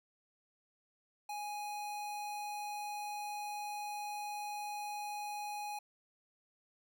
square tone, 830.6 Hz, G#5, in tune, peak -40 dBFS, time 1.29-5.79 s, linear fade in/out 5 ms, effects none

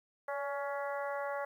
harmonic tone with a mistuned harmonic, 280.2 Hz, C#4, 19 cents sharp, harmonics 2 / 3 / 4 / 5 / 6 / 7, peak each -37 / -41 / -43 / -45 / -47 / -48 dBFS, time 0.28-1.45 s, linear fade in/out 5 ms, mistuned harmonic 2, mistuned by +25 cents, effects 11-bit

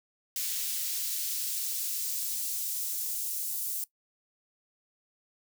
white noise with high-pass filter sweep, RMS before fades -33 dBFS, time 0.36-3.84 s, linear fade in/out 2 ms, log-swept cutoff 3300 to 8000 Hz, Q 0.72, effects noise-tail reverb RT60 0.1 s tail -19 dB re dry

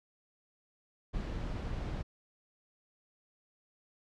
brown noise, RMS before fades -37 dBFS, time 1.13-2.03 s, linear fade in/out 20 ms, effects low-pass 5000 Hz 12 dB/octave

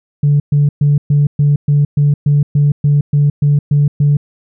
sine tone bursts, 145 Hz, D3, 22 cents flat, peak -6 dBFS, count 14, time 0.23-4.17 s, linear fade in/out 5 ms, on 170 ms, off 120 ms, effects tanh soft clip ceiling -4 dBFS

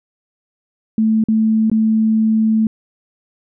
sine tone with dropouts, 220 Hz, A3, in tune, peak -11 dBFS, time 0.98-2.67 s, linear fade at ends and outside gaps 2 ms, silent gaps 1.239-1.285 / 1.699-1.715 s, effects none

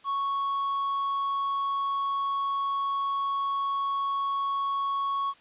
triangle tone with quantisation, 1108.7 Hz, C#6, in tune, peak -24 dBFS, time 0.04-5.34 s, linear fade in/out 50 ms, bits 9, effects white hiss -57 dBFS RMS until 5.4 s + resampled to 8000 Hz

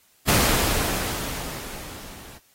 pink noise with level ramp, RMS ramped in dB -18 to -45 dBFS, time 0.27-2.39 s, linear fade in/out 20 ms, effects white hiss -60 dBFS RMS until 2.54 s + AAC 48 kbps

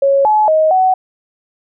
sine tone with pitch steps, 552 / 854 / 628 / 749 Hz, C#5 / G#5 / D#5 / F#5, -7 / +48 / +16 / +21 cents, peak -8 dBFS, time 0.02-0.94 s, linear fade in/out 5 ms, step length 230 ms, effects none

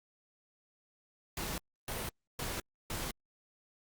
pink noise bursts, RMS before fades -38 dBFS, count 4, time 1.37-3.11 s, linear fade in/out 2 ms, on 210 ms, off 300 ms, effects Opus 48 kbps

